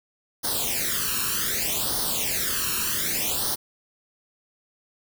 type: noise with flanger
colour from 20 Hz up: white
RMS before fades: -26 dBFS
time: 0.43-3.56 s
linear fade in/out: 20 ms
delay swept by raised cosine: 0.2 to 0.73 ms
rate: 0.65 Hz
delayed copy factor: +0.85
effects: none